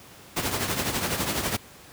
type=noise with tremolo; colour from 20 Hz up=pink; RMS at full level=-24 dBFS; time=0.36-1.57 s; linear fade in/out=10 ms; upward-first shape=triangle; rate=12 Hz; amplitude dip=65%; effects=pink hiss -48 dBFS RMS until 1.92 s + high-pass 80 Hz 12 dB/octave